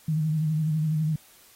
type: tone with vibrato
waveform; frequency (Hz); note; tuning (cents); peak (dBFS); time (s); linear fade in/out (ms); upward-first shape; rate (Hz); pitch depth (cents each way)
sine; 155.56; D#3; 0; -22; 0.08-1.16; 5; sine; 12; 47
effects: white hiss -55 dBFS RMS until 1.55 s + AAC 48 kbps